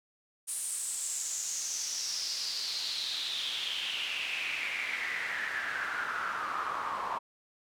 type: noise with band-pass filter sweep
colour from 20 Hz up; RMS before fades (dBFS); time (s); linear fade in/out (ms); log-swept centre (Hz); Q
pink; -35; 0.47-7.19; 20; 9400 to 1000; 5.6
effects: none